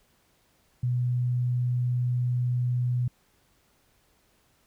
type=tone; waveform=sine; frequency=123.47 Hz; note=B2; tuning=in tune; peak=-23 dBFS; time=0.83-3.08 s; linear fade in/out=5 ms; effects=pink hiss -66 dBFS RMS until 4.66 s